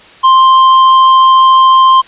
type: tone with tanh clipping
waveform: sine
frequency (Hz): 1049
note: C6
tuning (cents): +4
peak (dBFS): -4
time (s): 0.23-2.02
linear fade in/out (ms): 20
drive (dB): 8
effects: white hiss -37 dBFS RMS until 2.07 s + resampled to 8000 Hz